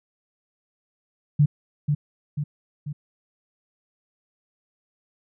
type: tone with echo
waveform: sine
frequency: 146.83 Hz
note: D3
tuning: in tune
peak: -13 dBFS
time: 1.39-1.46 s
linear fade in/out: 10 ms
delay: 490 ms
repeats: 3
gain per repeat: -5 dB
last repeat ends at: 2.93 s
effects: none